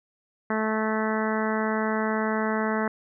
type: harmonic tone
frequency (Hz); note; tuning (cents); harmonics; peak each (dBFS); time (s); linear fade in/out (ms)
218; A3; -16; 1 / 2 / 3 / 4 / 5 / 6 / 7 / 8 / 9; -27 / -30 / -32 / -33 / -34 / -35 / -35 / -36 / -37; 0.5-2.88; 2
effects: none